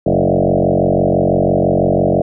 sine tone with frequency modulation, 389.9 Hz, G4, 9 cents flat, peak -10 dBFS, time 0.06-2.22 s, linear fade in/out 5 ms, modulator 46 Hz, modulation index 6.2, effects none

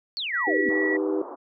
sine exponential sweep, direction down, 4602 to 229.1 Hz, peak -27 dBFS, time 0.17-0.69 s, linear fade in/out 0 ms
sine tone, 1939 Hz, B6, 32 cents flat, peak -24 dBFS, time 0.33-0.97 s, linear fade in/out 10 ms
sine chord, Eb augmented, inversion none, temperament equal, 311.1 / 392 / 493.9 Hz, Eb4 / G4 / B4, 0 / 0 / 0 cents, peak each -26 / -26 / -30 dBFS, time 0.47-1.22 s, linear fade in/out 5 ms
pink band-pass noise, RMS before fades -38 dBFS, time 0.69-1.36 s, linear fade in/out 20 ms, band 290 to 1200 Hz, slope 48 dB/octave
effects none

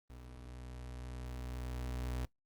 35% pulse tone with level ramp, 62 Hz, B1, 7 cents sharp, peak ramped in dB -48 to -34 dBFS, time 0.1-2.25 s, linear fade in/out 0 ms, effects noise-tail reverb RT60 0.1 s tail -20 dB re dry + Opus 24 kbps

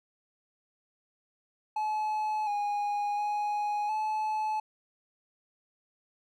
triangle tone with pitch steps, 857 / 823 / 832 / 862 Hz, A5 / G#5 / G#5 / A5, -46 / -16 / +3 / -36 cents, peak -26 dBFS, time 1.76-4.6 s, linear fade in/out 5 ms, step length 710 ms, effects none

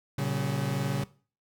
40% pulse chord, G diminished, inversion first, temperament equal with one note detuned, 116.54 / 138.59 / 191.08 Hz, Bb2 / Db3 / G3, 0 / 0 / -44 cents, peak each -34 / -28 / -34 dBFS, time 0.18-1.04 s, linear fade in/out 5 ms, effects noise-tail reverb RT60 0.4 s tail -19 dB re dry

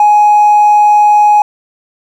triangle tone with hard clipping, 836 Hz, G#5, 11 cents sharp, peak -3 dBFS, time 0-1.42 s, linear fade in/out 2 ms, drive 2 dB, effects none

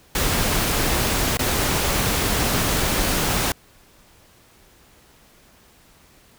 pink noise with dropouts, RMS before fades -21 dBFS, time 0.15-3.52 s, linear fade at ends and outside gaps 2 ms, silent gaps 1.371-1.392 s, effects pink hiss -53 dBFS RMS until 6.38 s

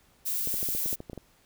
violet noise, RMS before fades -30 dBFS, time 0.25-0.96 s, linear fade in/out 20 ms
clicks, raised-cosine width 2 ms, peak -25 dBFS, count 11, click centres 0.474 / 0.541 / 0.629 / 0.688 / 0.75 / 0.86 / 0.929 / 1.004 / 1.098 / 1.132 / 1.177 s
effects pink hiss -63 dBFS RMS until 1.45 s

